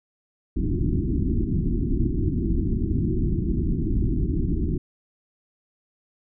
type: low-pass noise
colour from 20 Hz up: pink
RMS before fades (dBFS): -23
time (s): 0.56-4.78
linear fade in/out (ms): 5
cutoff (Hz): 370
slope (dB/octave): 96
effects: none